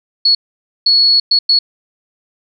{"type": "tone bursts at uneven times", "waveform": "sine", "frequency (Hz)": 4373, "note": "C#8", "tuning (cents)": -24, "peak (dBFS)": -7, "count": 4, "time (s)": [[0.25, 0.35], [0.86, 1.2], [1.31, 1.39], [1.49, 1.59]], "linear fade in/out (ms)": 5, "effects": []}